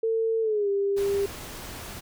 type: tone with pitch glide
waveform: sine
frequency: 450 to 398.6 Hz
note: A4 to G4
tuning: +39 to +29 cents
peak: -22 dBFS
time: 0.03-1.26 s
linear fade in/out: 5 ms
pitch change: -210 cents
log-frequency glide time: 0.41-0.69 s
type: noise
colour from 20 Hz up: pink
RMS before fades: -39 dBFS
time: 0.96-2.01 s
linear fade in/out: 20 ms
effects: none